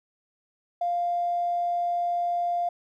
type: tone with tanh clipping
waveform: triangle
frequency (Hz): 698.5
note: F5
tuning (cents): 0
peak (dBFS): -23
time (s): 0.81-2.69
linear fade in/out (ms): 5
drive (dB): 2
effects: none